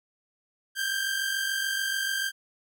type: tone pair together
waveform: sawtooth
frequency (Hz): 1568 / 1614.9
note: G6 / G#6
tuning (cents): 0 / -49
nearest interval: minor second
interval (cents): 51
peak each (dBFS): -25 / -28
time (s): 0.75-2.32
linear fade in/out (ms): 50
effects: none